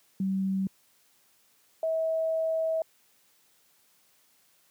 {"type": "tone pair in turn", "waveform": "sine", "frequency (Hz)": [191.9, 645.5], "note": ["G3", "E5"], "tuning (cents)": [-37, -37], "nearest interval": "octave + major sixth", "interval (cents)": 2100, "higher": "second", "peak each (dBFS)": -25, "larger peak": "neither", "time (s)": [[0.2, 0.67], [1.83, 2.82]], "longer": "second", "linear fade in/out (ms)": 2, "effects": ["white hiss -65 dBFS RMS until 4.7 s", "high-pass 100 Hz 12 dB/octave"]}